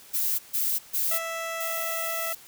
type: noise bursts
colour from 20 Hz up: violet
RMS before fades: -26 dBFS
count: 3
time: 0.13-1.19 s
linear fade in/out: 20 ms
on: 260 ms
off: 140 ms
type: tone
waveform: 15% pulse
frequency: 659.3 Hz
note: E5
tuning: in tune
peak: -24 dBFS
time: 1.11-2.33 s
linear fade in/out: 5 ms
type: noise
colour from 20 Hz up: violet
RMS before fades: -33 dBFS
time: 1.6-2.35 s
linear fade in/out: 5 ms
effects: white hiss -50 dBFS RMS until 2.47 s